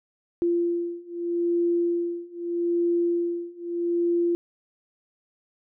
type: beating tone pair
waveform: sine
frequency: 343.9 / 344.7 Hz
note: F4 / F4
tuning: -27 / -23 cents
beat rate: 0.8 Hz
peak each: -26 / -25 dBFS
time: 0.42-4.35 s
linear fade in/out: 0 ms
effects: none